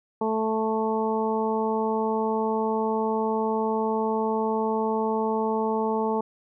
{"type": "harmonic tone", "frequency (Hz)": 220, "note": "A3", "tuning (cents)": 0, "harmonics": [1, 2, 3, 4, 5], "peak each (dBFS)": [-28, -26, -34, -28, -35], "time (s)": [0.21, 6.21], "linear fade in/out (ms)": 5, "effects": []}